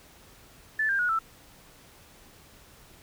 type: tone with pitch steps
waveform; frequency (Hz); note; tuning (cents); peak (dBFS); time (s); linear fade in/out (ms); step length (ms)
sine; 1748 / 1593.7 / 1453 / 1324.7; A6 / G6 / F#6 / E6; -12 / +28 / -32 / +8; -23; 0.79-1.19; 5; 100
effects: pink hiss -54 dBFS RMS until 3.02 s